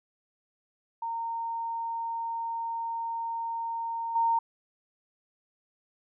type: tone with level steps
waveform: sine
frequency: 920 Hz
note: A#5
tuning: 23 cents flat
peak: -30 / -22 dBFS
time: 1.02-4.39 s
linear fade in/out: 5 ms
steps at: 4.15 s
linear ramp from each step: 10 ms
effects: none